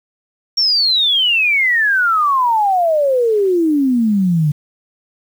sine exponential sweep, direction down, 5600 to 144.4 Hz, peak -11 dBFS, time 0.57-4.52 s, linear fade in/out 10 ms, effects 7-bit

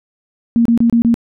sine tone bursts, 233.1 Hz, A#3, in tune, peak -8 dBFS, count 5, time 0.56-1.142 s, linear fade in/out 0 ms, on 94 ms, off 28 ms, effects none

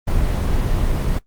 brown noise, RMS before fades -18 dBFS, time 0.07-1.19 s, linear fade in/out 10 ms, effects noise-tail reverb RT60 0.1 s tail -17 dB re dry + Opus 24 kbps

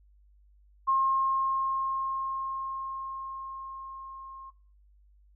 sine tone with level ramp, 1070 Hz, C6, 38 cents sharp, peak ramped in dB -21 to -42 dBFS, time 0.87-4.51 s, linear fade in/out 20 ms, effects noise-tail reverb RT60 0.4 s tail -18 dB re dry + added 50 Hz sine -57 dBFS peak until 5.35 s

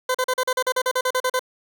20% pulse tone bursts, 510 Hz, C5, 44 cents flat, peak -14 dBFS, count 14, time 0.09-1.394 s, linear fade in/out 5 ms, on 56 ms, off 40 ms, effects none

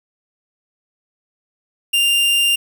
45% pulse tone, 2794 Hz, F7, in tune, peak -13 dBFS, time 1.93-2.56 s, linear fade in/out 10 ms, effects 8-bit

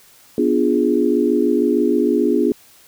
sine chord, B diminished seventh, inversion none, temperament equal, 246.9 / 293.7 / 349.2 / 415.3 Hz, B3 / D4 / F4 / Ab4, 0 / 0 / 0 / 0 cents, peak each -19 dBFS, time 0.38-2.52 s, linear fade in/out 2 ms, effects white hiss -49 dBFS RMS until 2.87 s

